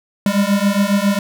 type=beating tone pair; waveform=square; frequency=197.4 / 204.7 Hz; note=G3 / G#3; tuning=+12 / -25 cents; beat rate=7.3 Hz; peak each=-17 dBFS; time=0.26-1.19 s; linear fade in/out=2 ms; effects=none